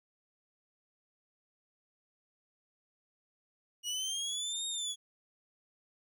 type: linear two-way sweep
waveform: 25% pulse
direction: up then down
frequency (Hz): 2880 to 3729 to 3345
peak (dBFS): -30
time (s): 3.83-4.96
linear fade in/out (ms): 50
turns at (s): 4.67
effects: none